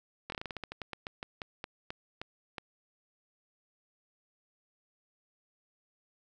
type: slowing click train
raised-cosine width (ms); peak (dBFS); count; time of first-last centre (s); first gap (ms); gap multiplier
0.3; -22; 19; 0.3-2.582; 22; 1.18
effects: none